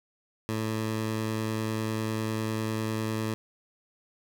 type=tone with vibrato; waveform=15% pulse; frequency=110 Hz; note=A2; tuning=in tune; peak=-22 dBFS; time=0.49-3.34 s; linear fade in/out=0 ms; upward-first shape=sine; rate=10 Hz; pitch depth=9 cents each way; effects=none